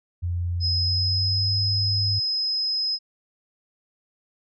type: tone with pitch glide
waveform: sine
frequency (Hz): 87.31 to 100.29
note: F2 to G2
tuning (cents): 0 to +40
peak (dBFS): -23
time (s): 0.22-2.2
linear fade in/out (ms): 20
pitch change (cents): +240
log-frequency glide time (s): 0.63-1.57
type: tone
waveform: sine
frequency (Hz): 5090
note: D#8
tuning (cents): +39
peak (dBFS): -22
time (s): 0.6-2.99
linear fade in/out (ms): 50
effects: none